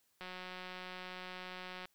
click train, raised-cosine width 0.3 ms, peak -30 dBFS, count 302, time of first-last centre 0.21-1.855 s, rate 183 Hz, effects white hiss -75 dBFS RMS until 1.94 s

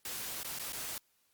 white noise with dropouts, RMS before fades -40 dBFS, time 0.05-0.98 s, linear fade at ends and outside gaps 2 ms, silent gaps 0.432-0.445 / 0.588-0.595 / 0.723-0.73 s, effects white hiss -73 dBFS RMS until 1.33 s + Opus 48 kbps

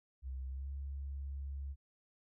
sine tone with pitch glide, 65.4 to 69.17 Hz, C2 to C#2, 0 to -3 cents, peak -39 dBFS, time 0.22-1.76 s, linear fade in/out 50 ms, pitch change +97 cents, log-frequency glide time 0.48-0.69 s, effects none

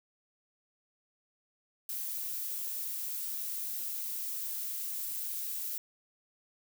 violet noise with high-pass filter sweep, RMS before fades -37 dBFS, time 1.89-5.78 s, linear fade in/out 2 ms, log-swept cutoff 490 to 270 Hz, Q 0.97, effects none

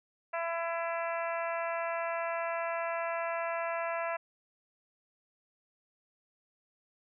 harmonic tone, 335 Hz, E4, 28 cents sharp, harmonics 2 / 3 / 4 / 5 / 6 / 7 / 8, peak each -34 / -38 / -40 / -42 / -44 / -45 / -46 dBFS, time 0.33-4.17 s, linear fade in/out 10 ms, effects none

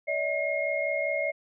sine tone cluster, 576 / 641 / 2145 Hz, D5 / E5 / C7, -34 / -49 / +42 cents, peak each -30 dBFS, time 0.07-1.32 s, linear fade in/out 20 ms, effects none

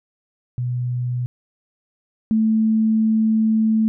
sine tone pair in turn, 123.47 / 220 Hz, B2 / A3, 0 / 0 cents, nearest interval minor seventh, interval 1000 cents, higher second, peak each -20 / -14 dBFS, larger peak second, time 0.58-1.26 / 2.31-3.88 s, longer second, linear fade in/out 0 ms, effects none

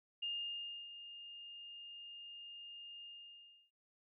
sine tone with ADSR envelope, 2823 Hz, F7, 18 cents sharp, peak -37 dBFS, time 0.22-3.71 s, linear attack 10 ms, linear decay 650 ms, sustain -12 dB, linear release 670 ms, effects none

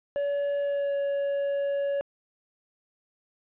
triangle tone with pitch glide, 569 to 562.5 Hz, C#5 to C#5, +45 to +25 cents, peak -23 dBFS, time 0.16-2.01 s, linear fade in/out 0 ms, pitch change -20 cents, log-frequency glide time 0.6-0.95 s, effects resampled to 8000 Hz + 10-bit

